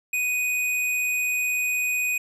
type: tone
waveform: square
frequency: 2489 Hz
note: D#7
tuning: in tune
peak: -23 dBFS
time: 0.13-2.18 s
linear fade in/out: 5 ms
effects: resampled to 32000 Hz